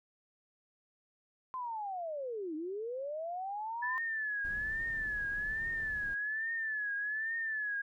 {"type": "linear two-way sweep", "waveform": "sine", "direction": "down then up", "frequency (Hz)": [1043, 299.4, 1043], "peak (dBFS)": -36, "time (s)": [1.54, 3.98], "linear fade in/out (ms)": 0, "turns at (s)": 2.55}
{"type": "tone with vibrato", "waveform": "sine", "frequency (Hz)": 1731, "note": "A6", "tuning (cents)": -29, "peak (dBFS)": -33, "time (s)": [3.82, 7.82], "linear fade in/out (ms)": 10, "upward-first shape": "triangle", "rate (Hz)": 1.2, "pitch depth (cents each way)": 110}
{"type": "noise", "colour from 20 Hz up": "brown", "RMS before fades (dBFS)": -48, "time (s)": [4.44, 6.15], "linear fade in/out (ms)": 10}
{"effects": []}